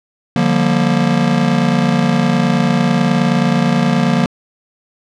square chord, G minor seventh, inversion second, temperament just, 147 / 176.4 / 196 / 235.2 Hz, D3 / F3 / G3 / Bb3, +2 / +18 / 0 / +16 cents, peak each -19 / -17 / -21 / -16 dBFS, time 0.36-4.26 s, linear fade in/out 2 ms, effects low-pass 5000 Hz 12 dB/octave

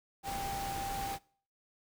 sine tone in noise, 790 Hz, G5, 13 cents sharp, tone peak -36 dBFS, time 0.23-1.19 s, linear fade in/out 50 ms, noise pink, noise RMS -41 dBFS, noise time 0.23-1.19 s, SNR +2 dB, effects noise-tail reverb RT60 0.5 s tail -24 dB re dry

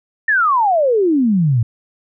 sine exponential sweep, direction down, 1832 to 108.3 Hz, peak -11 dBFS, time 0.28-1.63 s, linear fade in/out 5 ms, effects none

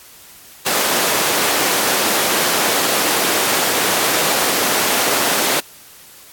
pink high-pass noise, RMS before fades -17 dBFS, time 0.66-5.6 s, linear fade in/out 5 ms, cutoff 360 Hz, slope 12 dB/octave, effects white hiss -42 dBFS RMS until 6.32 s + AAC 64 kbps

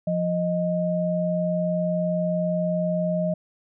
sine tone pair together, 174.75 / 622.3 Hz, F3 / D#5, +1 / 0 cents, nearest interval octave + minor seventh, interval 2199 cents, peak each -24 dBFS, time 0.07-3.34 s, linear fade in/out 5 ms, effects none

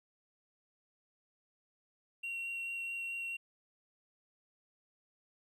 triangle tone with vibrato, 2743 Hz, F7, 32 cents flat, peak -35 dBFS, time 2.23-3.37 s, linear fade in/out 10 ms, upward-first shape sine, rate 4.6 Hz, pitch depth 8 cents each way, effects tanh soft clip ceiling -31 dBFS

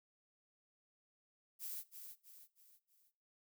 violet noise with echo, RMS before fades -45 dBFS, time 1.59-1.84 s, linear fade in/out 50 ms, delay 320 ms, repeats 4, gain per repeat -7 dB, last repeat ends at 3.12 s, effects noise-tail reverb RT60 0.5 s tail -20 dB re dry

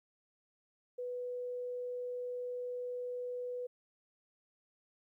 sine tone, 493.9 Hz, B4, in tune, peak -37 dBFS, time 0.98-3.67 s, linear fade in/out 10 ms, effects 13-bit

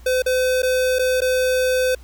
square tone with dropouts, 510 Hz, C5, 44 cents flat, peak -17 dBFS, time 0.06-1.95 s, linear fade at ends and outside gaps 5 ms, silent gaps 0.222-0.261 / 0.621-0.63 / 0.987-0.992 / 1.206-1.217 s, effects added 60 Hz sine -39 dBFS peak until 2.03 s + pink hiss -52 dBFS RMS until 2.03 s

